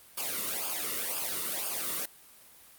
white noise with flanger, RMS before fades -33 dBFS, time 0.17-2.06 s, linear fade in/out 10 ms, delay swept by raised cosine 0.51 to 1.27 ms, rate 2 Hz, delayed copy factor -0.9, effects white hiss -55 dBFS RMS until 2.78 s + Opus 32 kbps

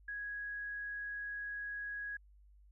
sine tone, 1661.2 Hz, G#6, in tune, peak -39 dBFS, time 0.08-2.17 s, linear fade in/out 5 ms, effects added 50 Hz sine -59 dBFS peak until 2.71 s

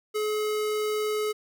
square tone, 425.7 Hz, G#4, 43 cents sharp, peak -26 dBFS, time 0.14-1.33 s, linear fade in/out 20 ms, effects none

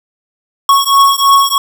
square beating tone pair, 1104 / 1107.1 Hz, C#6 / C#6, -7 / -3 cents, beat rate 3.1 Hz, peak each -10 dBFS, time 0.69-1.58 s, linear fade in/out 2 ms, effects 7-bit

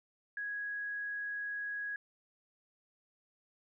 sine tone, 1661.2 Hz, G#6, in tune, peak -36 dBFS, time 0.37-1.96 s, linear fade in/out 2 ms, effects none

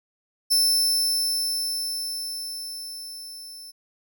sawtooth tone with level ramp, 5300 Hz, E8, 9 cents sharp, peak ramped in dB -14 to -37 dBFS, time 0.5-3.72 s, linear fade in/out 20 ms, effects none

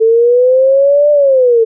sine linear two-way sweep, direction up then down, 441.5 to 594 to 442.5 Hz, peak -5 dBFS, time 0-1.65 s, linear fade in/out 20 ms, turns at 1.11 s, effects none

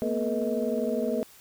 sine tone cluster, 226.2 / 245.9 / 431.5 / 484.2 / 632 Hz, A3 / B3 / A4 / B4 / D#5, +48 / -7 / -34 / -34 / +27 cents, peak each -31 dBFS, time 0.02-1.23 s, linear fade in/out 0 ms, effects tanh soft clip ceiling -15 dBFS + white hiss -53 dBFS RMS until 1.4 s

